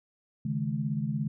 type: chord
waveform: sine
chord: C# suspended second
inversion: none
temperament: equal with one note detuned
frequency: 138.59 / 155.56 / 213.1 Hz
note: C#3 / D#3 / G#3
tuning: 0 / 0 / +45 cents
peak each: -32 dBFS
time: 0.45-1.28 s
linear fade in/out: 5 ms
effects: none